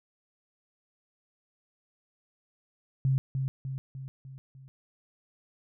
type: tone with echo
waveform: sine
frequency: 133.5 Hz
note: C3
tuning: 35 cents sharp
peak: -22 dBFS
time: 3.05-3.18 s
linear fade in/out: 0 ms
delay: 300 ms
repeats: 5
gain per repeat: -5 dB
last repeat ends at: 4.68 s
effects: none